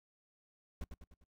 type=noise with echo; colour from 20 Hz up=brown; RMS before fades=-40 dBFS; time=0.81-0.84 s; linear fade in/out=2 ms; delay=100 ms; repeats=4; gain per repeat=-6 dB; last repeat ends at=1.24 s; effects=noise-tail reverb RT60 0.1 s tail -23 dB re dry